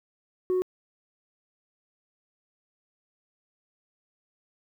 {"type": "tone", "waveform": "sine", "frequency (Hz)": 367.9, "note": "F#4", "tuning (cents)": -10, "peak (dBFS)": -20, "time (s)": [0.5, 0.62], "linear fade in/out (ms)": 0, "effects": ["tanh soft clip ceiling -21 dBFS", "10-bit"]}